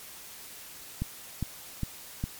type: click train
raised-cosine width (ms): 5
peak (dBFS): -17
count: 4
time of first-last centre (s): 1.02-2.24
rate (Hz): 2.46
effects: white hiss -46 dBFS RMS until 2.39 s + MP3 96 kbps